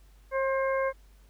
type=harmonic tone with a mistuned harmonic; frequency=532 Hz; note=C5; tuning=29 cents sharp; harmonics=1 / 2 / 3 / 4; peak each=-26 / -32 / -36 / -38 dBFS; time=0.31-0.93 s; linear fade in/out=50 ms; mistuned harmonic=1; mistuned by=+15 cents; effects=added 49 Hz sine -53 dBFS peak until 1.29 s + pink hiss -65 dBFS RMS until 1.29 s